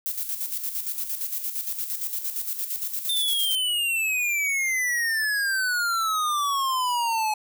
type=noise with tremolo; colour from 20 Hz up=violet; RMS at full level=-28 dBFS; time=0.06-3.55 s; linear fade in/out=0 ms; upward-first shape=square; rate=8.7 Hz; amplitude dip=55%
type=exponential sweep; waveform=square; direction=down; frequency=3614 to 847 Hz; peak=-23 dBFS; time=3.09-7.34 s; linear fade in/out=5 ms
effects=none

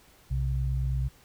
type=tone pair together; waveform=sine; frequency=61.92 / 131.2 Hz; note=B1 / C3; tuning=+5 / +5 cents; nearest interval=octave + minor second; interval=1300 cents; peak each=-27 / -29 dBFS; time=0.3-1.09 s; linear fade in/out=20 ms; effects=pink hiss -58 dBFS RMS until 1.24 s

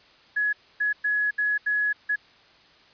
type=tone bursts at uneven times; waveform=sine; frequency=1686 Hz; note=G#6; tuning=26 cents sharp; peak=-21 dBFS; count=6; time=0.36-0.53 / 0.8-0.93 / 1.04-1.31 / 1.38-1.58 / 1.66-1.93 / 2.09-2.16 s; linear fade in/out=10 ms; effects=white hiss -55 dBFS RMS until 2.93 s + resampled to 11025 Hz

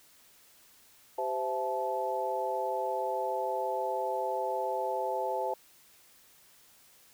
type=tone cluster; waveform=sine; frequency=389.4 / 516 / 665 / 868 Hz; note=G4 / C5 / E5 / A5; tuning=-12 / -24 / +15 / -24 cents; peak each=-38 / -34 / -36 / -33 dBFS; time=1.18-5.54 s; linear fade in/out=5 ms; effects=white hiss -60 dBFS RMS until 7.13 s

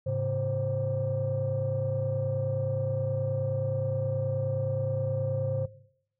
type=tone cluster; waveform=sine; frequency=106.1 / 135.6 / 528 Hz; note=G#2 / C#3 / C5; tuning=+38 / -38 / +16 cents; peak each=-30 dBFS; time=0.06-5.66 s; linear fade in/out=10 ms; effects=noise-tail reverb RT60 0.7 s tail -17 dB re dry + tanh soft clip ceiling -20 dBFS

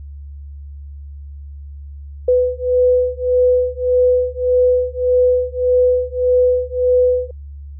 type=beating tone pair; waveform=sine; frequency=498.8 / 500.5 Hz; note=B4 / B4; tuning=+17 / +23 cents; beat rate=1.7 Hz; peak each=-15 dBFS; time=2.28-7.31 s; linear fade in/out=5 ms; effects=added 71 Hz sine -30 dBFS peak until 7.79 s

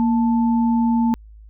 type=tone pair together; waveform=sine; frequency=233.5 / 880 Hz; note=A#3 / A5; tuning=+3 / 0 cents; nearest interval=octave + major seventh; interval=2297 cents; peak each=-15 / -25 dBFS; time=0-1.14 s; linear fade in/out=0 ms; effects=added 53 Hz sine -40 dBFS peak until 1.49 s

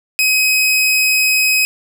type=tone; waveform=sawtooth; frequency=2532 Hz; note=D#7; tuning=30 cents sharp; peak=-8 dBFS; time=0.19-1.65 s; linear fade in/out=0 ms; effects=none

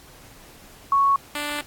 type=tone pair in turn; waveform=sine / 5% pulse; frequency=1108.7 / 293.7 Hz; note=C#6 / D4; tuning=0 / 0 cents; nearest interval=octave + major seventh; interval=2300 cents; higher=first; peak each=-15 dBFS; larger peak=neither; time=0.92-1.16 / 1.35-1.61 s; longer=second; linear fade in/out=2 ms; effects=pink hiss -48 dBFS RMS until 1.66 s + AAC 64 kbps

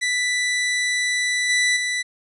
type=tone with level steps; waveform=sawtooth; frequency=1980 Hz; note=B6; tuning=4 cents sharp; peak=-16 / -13 / -18 dBFS; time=0.01-2.03 s; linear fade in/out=20 ms; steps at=1.49 / 1.76 s; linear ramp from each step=10 ms; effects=resampled to 24000 Hz

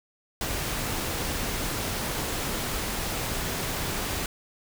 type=noise; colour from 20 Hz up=pink; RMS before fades=-30 dBFS; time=0.41-4.26 s; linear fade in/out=2 ms; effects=none

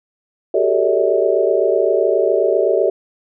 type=tone cluster; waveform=sine; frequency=376.7 / 404.4 / 452.7 / 571 / 643 Hz; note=F#4 / G#4 / A4 / D5 / E5; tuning=+31 / -46 / +49 / -49 / -43 cents; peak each=-19 dBFS; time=0.54-2.9 s; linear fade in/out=5 ms; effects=none

